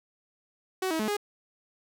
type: tone with pitch steps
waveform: sawtooth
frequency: 375.1 / 320.9 / 214.9 / 412.5 Hz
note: F#4 / E4 / A3 / G#4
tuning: +24 / -46 / -41 / -12 cents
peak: -23 dBFS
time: 0.82-1.168 s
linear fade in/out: 5 ms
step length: 87 ms
effects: none